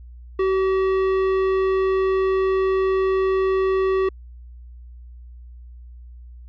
triangle tone with tanh clipping, 381.2 Hz, G4, 48 cents flat, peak -19 dBFS, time 0.39-4.09 s, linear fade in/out 5 ms, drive 17 dB, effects added 60 Hz sine -38 dBFS peak until 6.48 s

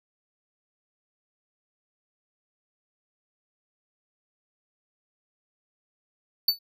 square tone with exponential decay, 4498 Hz, C#8, 24 cents sharp, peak -15 dBFS, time 6.48-6.59 s, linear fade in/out 5 ms, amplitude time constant 22 ms, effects none

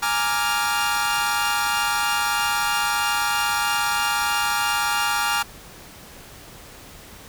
sawtooth chord, Bb dominant seventh, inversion third, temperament equal, 830.6 / 932.3 / 1174.7 / 1396.9 Hz, Ab5 / Bb5 / D6 / F6, 0 / 0 / 0 / 0 cents, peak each -22 / -24 / -24 / -20 dBFS, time 0.02-5.43 s, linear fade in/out 10 ms, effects pink hiss -43 dBFS RMS until 7.28 s

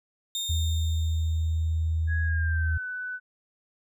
30% pulse tone with exponential decay, 3657 Hz, A#7, 34 cents flat, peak -25 dBFS, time 0.35-2.29 s, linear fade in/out 1 ms, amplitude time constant 420 ms
sine tone, 80.5 Hz, E2, 41 cents flat, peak -23 dBFS, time 0.49-2.78 s, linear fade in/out 10 ms
sine tone with pitch glide, 1661.2 to 1497.2 Hz, G#6 to F#6, 0 to +20 cents, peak -31 dBFS, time 2.07-3.2 s, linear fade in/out 50 ms, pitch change -180 cents, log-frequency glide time 2.22-2.85 s
effects none

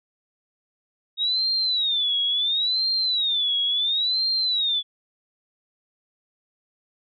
sine tone with vibrato, 3729 Hz, A#7, in tune, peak -20 dBFS, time 1.17-4.83 s, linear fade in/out 50 ms, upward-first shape sine, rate 0.72 Hz, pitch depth 200 cents each way, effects none

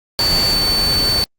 sine tone in noise, 4500 Hz, C#8, 25 cents sharp, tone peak -14 dBFS, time 0.19-1.24 s, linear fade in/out 0 ms, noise pink, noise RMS -21 dBFS, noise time 0.19-1.24 s, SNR +4 dB, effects Opus 48 kbps

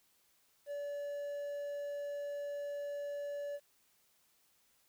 triangle tone with quantisation, 575 Hz, D5, 37 cents flat, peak -36 dBFS, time 0.66-3.6 s, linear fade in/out 50 ms, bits 11, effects white hiss -72 dBFS RMS until 4.88 s

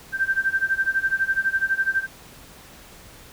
sine tone with tremolo, 1568 Hz, G6, in tune, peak -16 dBFS, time 0.12-2.07 s, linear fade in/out 50 ms, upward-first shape sine, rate 12 Hz, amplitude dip 90%, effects pink hiss -46 dBFS RMS until 3.32 s

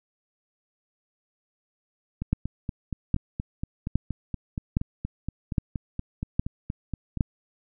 two click trains, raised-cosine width 5 ms, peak -17 / -9 dBFS, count 22 / 7, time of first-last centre 2.22-7.173 / 2.33-7.208 s, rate 4.24 / 1.23 Hz, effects none

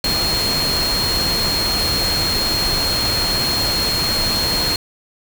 sine tone in noise, 4254 Hz, C8, 28 cents sharp, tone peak -18 dBFS, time 0.04-4.76 s, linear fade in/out 2 ms, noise pink, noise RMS -22 dBFS, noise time 0.04-4.76 s, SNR +1 dB, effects none

